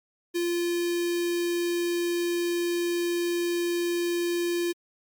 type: tone with notch filter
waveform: square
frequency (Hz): 346.3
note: F4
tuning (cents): -15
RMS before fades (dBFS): -27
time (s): 0.34-4.73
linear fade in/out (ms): 20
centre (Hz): 910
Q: 0.74
effects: Opus 48 kbps